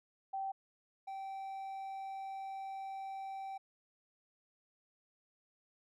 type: tone pair in turn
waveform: sine / triangle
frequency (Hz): 776 / 776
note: G5 / G5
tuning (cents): -18 / -18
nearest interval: unison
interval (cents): 0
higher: neither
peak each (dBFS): -36 / -39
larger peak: first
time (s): 0.33-0.52 / 1.07-3.58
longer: second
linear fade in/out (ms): 10
effects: none